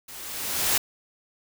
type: noise with level ramp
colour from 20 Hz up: white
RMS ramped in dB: -42 to -21 dBFS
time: 0.08-0.78 s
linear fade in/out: 5 ms
effects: none